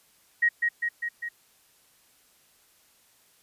sine tone with echo, 1889 Hz, A#6, 22 cents sharp, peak -18 dBFS, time 0.42-0.49 s, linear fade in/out 10 ms, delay 200 ms, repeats 4, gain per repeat -3 dB, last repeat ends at 1.29 s, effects white hiss -62 dBFS RMS until 3.42 s + resampled to 32000 Hz

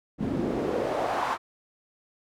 pink noise with band-pass filter sweep, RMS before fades -28 dBFS, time 0.18-1.38 s, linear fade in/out 50 ms, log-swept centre 210 to 1100 Hz, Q 2.3, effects none

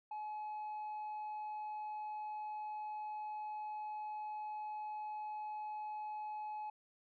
sine tone, 850 Hz, G#5, 40 cents sharp, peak -38 dBFS, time 0.11-6.7 s, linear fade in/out 5 ms, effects tanh soft clip ceiling -40 dBFS

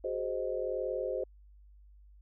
sine chord, Ab dominant seventh, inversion third, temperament equal with one note detuned, 374.1 / 415.3 / 523.3 / 622.3 Hz, Gb4 / Ab4 / C5 / Eb5, +19 / 0 / 0 / 0 cents, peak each -38 / -39 / -34 / -39 dBFS, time 0.04-1.24 s, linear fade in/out 5 ms, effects added 50 Hz sine -54 dBFS peak until 2.21 s

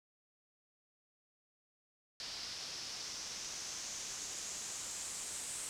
white noise with low-pass filter sweep, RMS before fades -44 dBFS, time 2.2-5.69 s, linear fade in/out 0 ms, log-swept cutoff 4900 to 8200 Hz, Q 3.6, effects none

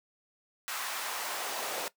pink noise with high-pass filter sweep, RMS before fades -36 dBFS, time 0.68-1.88 s, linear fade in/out 0 ms, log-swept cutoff 1200 to 500 Hz, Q 1.4, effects noise-tail reverb RT60 0.1 s tail -18 dB re dry

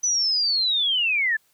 sine linear sweep, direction down, 6040 to 1700 Hz, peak -19 dBFS, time 0.03-1.37 s, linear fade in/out 10 ms, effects white hiss -64 dBFS RMS until 1.53 s

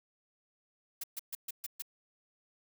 blue noise bursts, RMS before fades -39 dBFS, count 6, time 1.01-1.822 s, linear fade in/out 5 ms, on 27 ms, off 130 ms, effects none

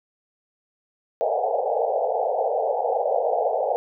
pink band-pass noise, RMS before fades -23 dBFS, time 1.21-3.76 s, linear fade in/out 0 ms, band 450 to 830 Hz, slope 96 dB/octave, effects none

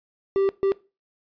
triangle tone bursts at uneven times, 391 Hz, G4, 4 cents flat, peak -16 dBFS, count 2, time 0.36-0.49 / 0.63-0.72 s, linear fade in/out 0 ms, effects noise-tail reverb RT60 0.3 s tail -20 dB re dry + resampled to 11025 Hz

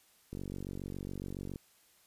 click train, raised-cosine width 3 ms, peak -28 dBFS, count 59, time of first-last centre 0.33-1.559 s, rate 47.2 Hz, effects white hiss -66 dBFS RMS until 2.06 s + resampled to 32000 Hz

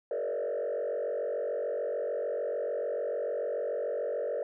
sine tone with frequency modulation, 524 Hz, C5, 2 cents sharp, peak -28 dBFS, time 0.11-4.43 s, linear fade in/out 2 ms, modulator 46.8 Hz, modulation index 2, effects tanh soft clip ceiling -27 dBFS

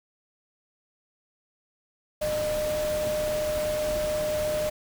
sine tone in noise, 608 Hz, D#5, 40 cents flat, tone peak -25 dBFS, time 2.21-4.7 s, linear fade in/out 10 ms, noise pink, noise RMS -35 dBFS, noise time 2.21-4.7 s, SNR +7 dB, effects none

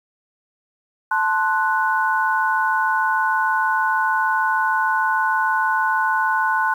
sine chord, F# diminished, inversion first, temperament equal, 880 / 1046.5 / 1480 Hz, A5 / C6 / F#6, 0 / 0 / 0 cents, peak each -21 / -22 / -20 dBFS, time 1.11-6.74 s, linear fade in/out 5 ms, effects 8-bit

